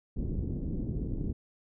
pink low-pass noise, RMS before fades -33 dBFS, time 0.16-1.33 s, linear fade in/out 10 ms, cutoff 330 Hz, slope 24 dB/octave, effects none

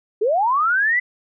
sine linear sweep, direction up, 392 to 2026 Hz, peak -15 dBFS, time 0.21-1 s, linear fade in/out 10 ms, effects none

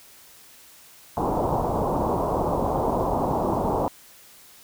white low-pass noise, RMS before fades -24 dBFS, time 1.17-3.88 s, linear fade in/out 0 ms, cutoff 1000 Hz, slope 48 dB/octave, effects white hiss -50 dBFS RMS until 4.63 s

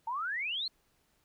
sine exponential sweep, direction up, 880 to 4332 Hz, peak -32 dBFS, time 0.07-0.68 s, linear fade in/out 5 ms, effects pink hiss -72 dBFS RMS until 1.24 s

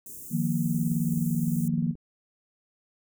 white band-stop noise, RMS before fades -42 dBFS, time 0.06-1.68 s, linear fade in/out 2 ms, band 440 to 6600 Hz, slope 48 dB/octave
sine chord, Eb suspended second, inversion none, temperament just, 155.56 / 175.01 / 233.3 Hz, Eb3 / F3 / Bb3, 0 / +4 / +2 cents, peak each -28 dBFS, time 0.3-1.95 s, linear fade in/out 50 ms
click train, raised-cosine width 3 ms, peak -35 dBFS, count 31, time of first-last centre 0.66-1.953 s, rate 23.2 Hz
effects none

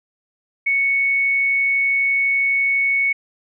sine tone, 2217 Hz, C#7, in tune, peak -15 dBFS, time 0.66-3.13 s, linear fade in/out 10 ms, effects none

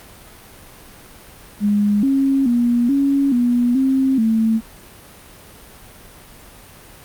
sine tone with pitch steps, 206 / 271.9 / 239.4 / 277.8 / 242.4 / 265.9 / 223 Hz, G#3 / C#4 / A#3 / C#4 / B3 / C4 / A3, -14 / -33 / +46 / +4 / -32 / +28 / +23 cents, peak -13 dBFS, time 1.6-4.61 s, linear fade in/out 50 ms, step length 430 ms, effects pink hiss -42 dBFS RMS until 7.04 s + Opus 48 kbps

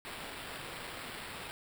white noise with sample-and-hold, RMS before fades -44 dBFS, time 0.05-1.51 s, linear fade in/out 0 ms, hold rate 6300 Hz, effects none

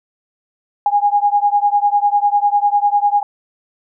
sine beating tone pair, 816 / 826 Hz, G#5 / G#5, -31 / -10 cents, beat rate 10 Hz, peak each -14 / -15 dBFS, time 0.86-3.23 s, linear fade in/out 2 ms, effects none

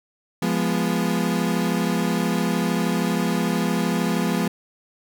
35% pulse chord, F diminished, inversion none, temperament equal, 174.61 / 207.7 / 246.9 Hz, F3 / Ab3 / Cb4, 0 / 0 / 0 cents, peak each -22 / -23 / -24 dBFS, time 0.42-4.48 s, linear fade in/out 5 ms, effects none

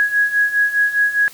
sine beating tone pair, 1661.2 / 1666.1 Hz, G#6 / G#6, 0 / +5 cents, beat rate 4.9 Hz, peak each -19 / -15 dBFS, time 0-1.28 s, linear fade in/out 0 ms, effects white hiss -41 dBFS RMS until 1.33 s

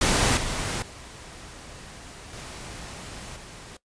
pink noise with level steps, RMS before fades -21 / -29 / -43 / -39 / -43 dBFS, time 0.01-3.77 s, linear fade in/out 5 ms, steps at 0.37 / 0.82 / 2.33 / 3.36 s, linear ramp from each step 2 ms, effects noise-tail reverb RT60 0.1 s tail -18 dB re dry + resampled to 22050 Hz

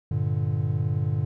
triangle chord, G minor, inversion none, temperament equal, 98 / 116.54 / 146.83 Hz, G2 / Bb2 / D3, 0 / 0 / 0 cents, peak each -25 dBFS, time 0.11-1.25 s, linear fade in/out 5 ms, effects none

